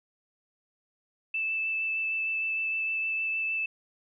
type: tone with vibrato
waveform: sine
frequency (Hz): 2637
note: E7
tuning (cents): 0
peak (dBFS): -27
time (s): 1.34-3.66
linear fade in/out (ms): 5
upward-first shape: sine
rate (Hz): 6.5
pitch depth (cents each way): 9
effects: none